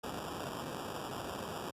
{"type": "noise with sample-and-hold", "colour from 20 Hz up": "white", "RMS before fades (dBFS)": -41, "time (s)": [0.03, 1.71], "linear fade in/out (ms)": 10, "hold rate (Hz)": 2100, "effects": ["high-pass 80 Hz 12 dB/octave", "resampled to 32000 Hz"]}